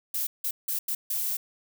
violet noise bursts at uneven times, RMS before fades -29 dBFS, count 5, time 0.14-0.27 / 0.44-0.51 / 0.68-0.79 / 0.88-0.95 / 1.1-1.37 s, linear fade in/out 5 ms, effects none

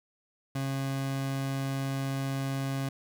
30% pulse tone, 135.8 Hz, C#3, 35 cents flat, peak -27 dBFS, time 0.55-2.89 s, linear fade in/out 5 ms, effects none

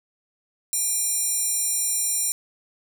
square tone with high-pass filter, 802 Hz, G5, 39 cents sharp, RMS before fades -24 dBFS, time 0.73-2.32 s, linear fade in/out 0 ms, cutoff 8100 Hz, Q 3.1, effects none

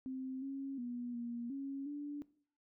sine tone with pitch steps, 261.3 / 272.7 / 242.7 / 237.1 / 274.7 / 290.4 Hz, C4 / C#4 / B3 / A#3 / C#4 / D4, -2 / -28 / -30 / +30 / -16 / -19 cents, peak -39 dBFS, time 0.06-2.22 s, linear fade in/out 0 ms, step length 360 ms, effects noise-tail reverb RT60 0.5 s tail -19 dB re dry

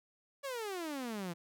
sawtooth exponential sweep, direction down, 574 to 164.81 Hz, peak -34 dBFS, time 0.43-1.34 s, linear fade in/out 20 ms, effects none

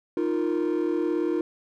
triangle chord, Eb suspended second, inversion none, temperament equal, 311.1 / 349.2 / 466.2 Hz, Eb4 / F4 / Bb4, 0 / 0 / 0 cents, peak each -24 / -23 / -28 dBFS, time 0.17-1.41 s, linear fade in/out 2 ms, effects tanh soft clip ceiling -16 dBFS

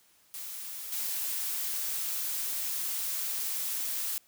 blue noise with level steps, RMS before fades -40 / -33 dBFS, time 0.34-4.18 s, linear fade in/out 0 ms, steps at 0.92 s, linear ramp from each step 5 ms, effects white hiss -64 dBFS RMS until 4.27 s

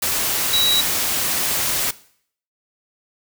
sine tone in noise, 3886 Hz, B7, 29 cents flat, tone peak -15 dBFS, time 0.53-0.81 s, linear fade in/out 5 ms, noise white, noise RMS -21 dBFS, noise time 0.02-1.91 s, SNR +3 dB, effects noise-tail reverb RT60 0.6 s tail -19 dB re dry

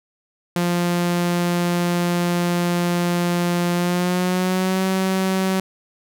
sawtooth tone with pitch glide, 174.6 to 189.31 Hz, F3 to F#3, 0 to +40 cents, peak -14 dBFS, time 0.56-5.6 s, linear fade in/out 2 ms, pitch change +140 cents, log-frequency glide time 3.73-4.84 s, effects none

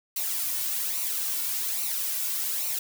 blue noise with flanger, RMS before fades -29 dBFS, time 0.16-2.79 s, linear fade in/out 5 ms, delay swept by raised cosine 0.59 to 2.49 ms, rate 1.2 Hz, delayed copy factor -0.6, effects none

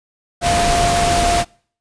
sine tone in noise, 696 Hz, F5, 6 cents flat, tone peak -15 dBFS, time 0.41-1.45 s, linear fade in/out 50 ms, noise pink, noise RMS -18 dBFS, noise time 0.41-1.45 s, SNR 0 dB, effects noise-tail reverb RT60 0.5 s tail -26 dB re dry + resampled to 22050 Hz

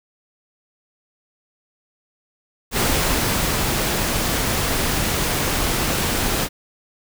pink noise with ADSR envelope, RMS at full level -19 dBFS, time 2.71-6.49 s, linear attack 69 ms, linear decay 810 ms, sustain -2 dB, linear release 54 ms, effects none

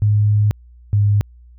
sine tone pair in turn, 104.7 / 102.72 Hz, G#2 / G#2, +15 / -19 cents, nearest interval unison, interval 34 cents, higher first, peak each -11 dBFS, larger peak neither, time 0.02-0.51 / 0.93-1.21 s, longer first, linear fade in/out 0 ms, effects added 60 Hz sine -41 dBFS peak until 1.58 s

